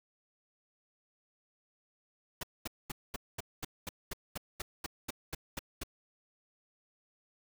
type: noise bursts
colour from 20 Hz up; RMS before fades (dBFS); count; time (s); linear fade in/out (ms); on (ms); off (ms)
pink; -38; 15; 2.41-5.835; 5; 23; 220
effects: none